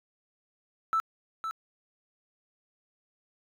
triangle tone with echo, 1318.5 Hz, E6, in tune, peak -20 dBFS, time 0.93-1 s, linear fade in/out 0 ms, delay 510 ms, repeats 1, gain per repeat -9 dB, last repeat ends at 1.51 s, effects tanh soft clip ceiling -21 dBFS

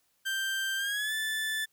30% pulse tone with pitch glide, 1570 to 1752.1 Hz, G6 to A6, +2 to -8 cents, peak -27 dBFS, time 0.25-1.66 s, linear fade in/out 20 ms, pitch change +190 cents, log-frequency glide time 0.77-1.13 s, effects white hiss -72 dBFS RMS until 1.72 s

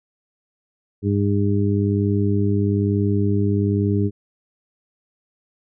harmonic tone, 101.1 Hz, G#2, 46 cents flat, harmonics 1 / 2 / 3 / 4, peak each -19 / -22 / -24 / -25 dBFS, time 1.02-4.11 s, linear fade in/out 50 ms, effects none

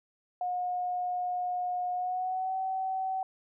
sine tone with pitch glide, 721 to 759.9 Hz, F#5 to F#5, -45 to +46 cents, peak -29 dBFS, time 0.41-3.23 s, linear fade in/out 2 ms, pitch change +91 cents, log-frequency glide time 1.93-2.56 s, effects none

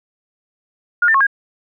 sine tone with pitch steps, 1426 / 1788 / 1091 / 1629 Hz, F6 / A6 / C#6 / G#6, +36 / +27 / -28 / -34 cents, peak -10 dBFS, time 1.02-1.268 s, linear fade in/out 5 ms, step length 62 ms, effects none

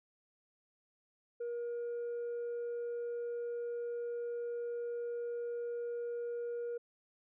sine tone, 475.1 Hz, A#4, 33 cents sharp, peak -34 dBFS, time 1.4-6.78 s, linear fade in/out 10 ms, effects tanh soft clip ceiling -35 dBFS

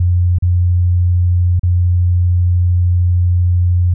sine tone with dropouts, 88.7 Hz, F2, 27 cents sharp, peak -9 dBFS, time 0-3.94 s, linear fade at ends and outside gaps 5 ms, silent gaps 0.386-0.423 / 1.595-1.632 s, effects none

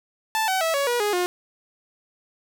sawtooth tone with pitch steps, 880 / 757.3 / 651.7 / 560.8 / 482.6 / 415.3 / 357.4 Hz, A5 / F#5 / E5 / C#5 / B4 / G#4 / F4, 0 / +40 / -20 / +20 / -40 / 0 / +40 cents, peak -17 dBFS, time 0.35-1.26 s, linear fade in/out 0 ms, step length 130 ms, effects none

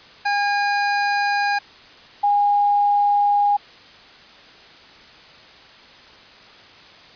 25% pulse / sine tone pair in turn, 814 / 817.7 Hz, G#5 / G#5, -35 / -27 cents, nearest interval unison, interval 8 cents, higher second, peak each -14 dBFS, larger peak neither, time 0.25-1.59 / 2.23-3.57 s, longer neither, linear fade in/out 10 ms, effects white hiss -45 dBFS RMS until 7.15 s + resampled to 11025 Hz

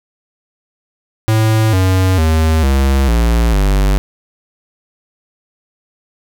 square tone with pitch steps, 110 / 93.57 / 79.6 / 67.71 / 57.6 / 49 Hz, A2 / F#2 / D#2 / C#2 / A#1 / G1, 0 / +20 / +40 / -40 / -20 / 0 cents, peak -10 dBFS, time 1.28-3.98 s, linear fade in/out 0 ms, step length 450 ms, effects none

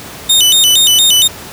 sawtooth tone with vibrato, 3316 Hz, G#7, 3 cents flat, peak -3 dBFS, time 0.29-1.28 s, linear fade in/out 10 ms, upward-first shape square, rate 4.3 Hz, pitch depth 180 cents each way, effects pink hiss -29 dBFS RMS until 1.52 s + high-pass 80 Hz 12 dB/octave

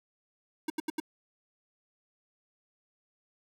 square tone bursts, 313.4 Hz, D#4, 13 cents sharp, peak -30 dBFS, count 4, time 0.68-1.001 s, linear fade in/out 5 ms, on 21 ms, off 79 ms, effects none

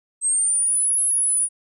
sine linear two-way sweep, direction up then down, 8200 to 10710 to 9640 Hz, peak -17 dBFS, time 0.21-1.49 s, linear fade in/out 50 ms, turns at 1.03 s, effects none

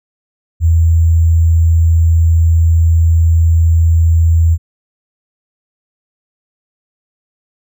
sine tone with sample-and-hold, 82.41 Hz, E2, in tune, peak -6 dBFS, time 0.6-4.58 s, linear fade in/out 50 ms, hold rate 7350 Hz, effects none

